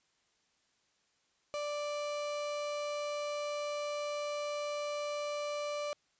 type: tone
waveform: 35% pulse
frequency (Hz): 587.3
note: D5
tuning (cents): 0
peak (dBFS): -33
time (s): 1.54-5.93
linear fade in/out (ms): 0
effects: white hiss -74 dBFS RMS until 6.19 s + resampled to 16000 Hz